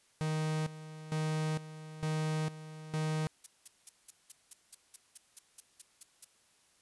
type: tone with tremolo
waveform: 45% pulse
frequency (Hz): 155.9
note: D#3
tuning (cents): +4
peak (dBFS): -31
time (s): 0.21-3.27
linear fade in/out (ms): 0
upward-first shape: square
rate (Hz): 1.1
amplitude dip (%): 80
type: noise bursts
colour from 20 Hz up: violet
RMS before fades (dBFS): -42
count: 14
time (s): 3.44-6.246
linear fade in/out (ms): 5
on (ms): 24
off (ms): 190
effects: white hiss -68 dBFS RMS until 6.81 s + resampled to 24000 Hz